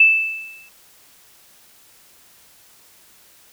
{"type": "tone with exponential decay", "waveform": "sine", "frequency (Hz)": 2637, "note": "E7", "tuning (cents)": 0, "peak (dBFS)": -6, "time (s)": [0, 0.69], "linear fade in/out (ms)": 5, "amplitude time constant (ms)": 150, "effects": ["white hiss -51 dBFS RMS until 3.52 s"]}